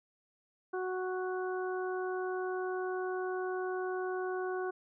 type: harmonic tone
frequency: 370 Hz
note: F#4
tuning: in tune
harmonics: 1 / 2 / 3 / 4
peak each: -34 / -41 / -44 / -43 dBFS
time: 0.73-4.71 s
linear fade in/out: 10 ms
effects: none